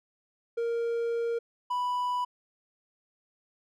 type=tone pair in turn; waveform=triangle; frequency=466.2 / 987.8 Hz; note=A#4 / B5; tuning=0 / 0 cents; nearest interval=octave + minor second; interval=1300 cents; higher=second; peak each=-25 dBFS; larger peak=neither; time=0.57-1.39 / 1.7-2.25 s; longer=first; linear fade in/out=10 ms; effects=none